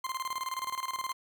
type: tone with tremolo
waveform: 40% pulse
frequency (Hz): 1046.5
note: C6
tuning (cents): 0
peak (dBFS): -30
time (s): 0.04-1.13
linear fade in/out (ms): 5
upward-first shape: square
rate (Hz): 19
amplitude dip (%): 75
effects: none